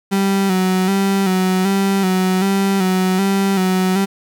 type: tone with vibrato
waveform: 35% pulse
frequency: 190.8 Hz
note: G3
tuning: 47 cents flat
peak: -12 dBFS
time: 0.11-4.06 s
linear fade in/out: 20 ms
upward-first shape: square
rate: 1.3 Hz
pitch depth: 44 cents each way
effects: 9-bit